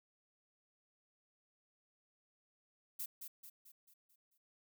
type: noise with echo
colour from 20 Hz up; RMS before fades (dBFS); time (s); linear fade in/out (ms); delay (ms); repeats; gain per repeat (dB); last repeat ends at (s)
violet; -42; 2.99-3.06; 10; 220; 6; -6; 4.38
effects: none

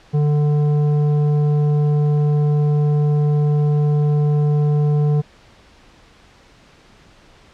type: tone with tanh clipping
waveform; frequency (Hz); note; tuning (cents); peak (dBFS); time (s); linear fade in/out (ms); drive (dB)
triangle; 148; D3; +14; -15; 0.13-5.22; 20; 14
effects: pink hiss -49 dBFS RMS until 7.53 s + low-pass 5000 Hz 12 dB/octave

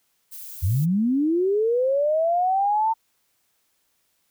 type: noise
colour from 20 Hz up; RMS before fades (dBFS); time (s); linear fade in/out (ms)
violet; -38; 0.31-0.86; 20
type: linear sweep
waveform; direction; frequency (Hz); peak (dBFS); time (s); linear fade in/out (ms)
sine; up; 79.3 to 908; -18; 0.62-2.94; 20
effects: white hiss -69 dBFS RMS until 4.3 s

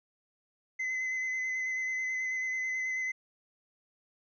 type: tone with vibrato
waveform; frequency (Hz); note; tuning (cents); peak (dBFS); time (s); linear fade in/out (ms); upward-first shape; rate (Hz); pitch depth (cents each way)
triangle; 2039; C7; -45; -29; 0.79-3.12; 10; square; 9.2; 14
effects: resampled to 16000 Hz

